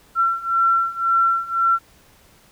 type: beating tone pair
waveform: sine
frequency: 1354 / 1355.9 Hz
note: E6 / E6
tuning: +46 / +48 cents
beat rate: 1.9 Hz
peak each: -20 / -18 dBFS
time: 0.15-1.79 s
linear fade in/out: 50 ms
effects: pink hiss -53 dBFS RMS until 2.51 s